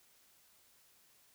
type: silence
effects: white hiss -67 dBFS RMS until 1.34 s